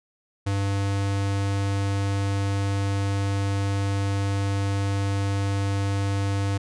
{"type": "tone", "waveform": "square", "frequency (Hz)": 99.1, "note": "G2", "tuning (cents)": 19, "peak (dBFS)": -23, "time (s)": [0.46, 6.58], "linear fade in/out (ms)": 10, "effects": ["resampled to 22050 Hz"]}